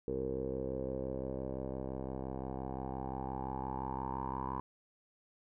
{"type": "tone with low-pass filter sweep", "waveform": "10% pulse", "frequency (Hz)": 65.8, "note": "C2", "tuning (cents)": 10, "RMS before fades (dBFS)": -39, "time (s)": [0.08, 4.6], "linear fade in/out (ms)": 0, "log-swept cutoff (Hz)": [460, 1000], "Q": 7.6, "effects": []}